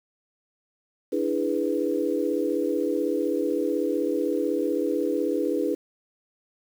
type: chord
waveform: sine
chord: E dominant seventh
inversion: third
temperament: equal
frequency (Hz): 293.7 / 329.6 / 415.3 / 493.9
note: D4 / E4 / G#4 / B4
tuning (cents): 0 / 0 / 0 / 0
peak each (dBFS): -28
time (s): 1.12-5.75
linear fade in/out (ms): 10
effects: 8-bit